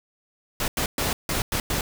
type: noise bursts at uneven times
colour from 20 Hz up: pink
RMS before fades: -25 dBFS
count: 6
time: 0.6-0.68 / 0.77-0.86 / 0.98-1.13 / 1.29-1.42 / 1.52-1.6 / 1.7-1.81 s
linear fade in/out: 2 ms
effects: none